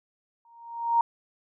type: tone with exponential growth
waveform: sine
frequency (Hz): 932.3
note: A#5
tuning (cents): 0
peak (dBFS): -16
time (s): 0.45-1.01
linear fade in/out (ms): 2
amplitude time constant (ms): 120
effects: none